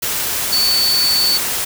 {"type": "tone in noise", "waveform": "sine", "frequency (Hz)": 4483, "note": "C#8", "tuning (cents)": 19, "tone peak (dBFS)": -13, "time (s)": [0.52, 1.38], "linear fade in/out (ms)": 10, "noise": "white", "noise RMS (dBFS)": -20, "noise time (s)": [0.02, 1.65], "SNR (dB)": 4, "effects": []}